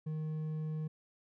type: tone with hard clipping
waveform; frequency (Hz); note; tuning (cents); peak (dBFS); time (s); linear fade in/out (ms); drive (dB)
triangle; 155.56; D#3; 0; -36; 0.06-0.88; 10; 7
effects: none